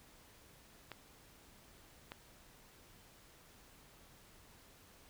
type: clicks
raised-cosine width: 0.3 ms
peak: -29 dBFS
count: 2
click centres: 0.917 / 2.119 s
effects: pink hiss -62 dBFS RMS until 5.09 s